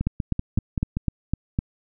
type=two click trains; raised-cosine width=5 ms; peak=-12 / -9 dBFS; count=6 / 7; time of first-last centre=0.01-0.97 / 0.07-1.589 s; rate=5.21 / 3.95 Hz; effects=none